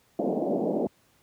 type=band-pass noise; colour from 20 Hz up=pink; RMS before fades=-27 dBFS; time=0.19-0.87 s; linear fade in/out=2 ms; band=190 to 710 Hz; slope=48 dB/octave; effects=pink hiss -64 dBFS RMS until 1.22 s + high-pass 60 Hz 12 dB/octave